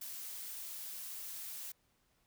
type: noise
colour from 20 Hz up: blue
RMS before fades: -45 dBFS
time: 0.01-1.72 s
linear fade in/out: 5 ms
effects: pink hiss -75 dBFS RMS until 2.26 s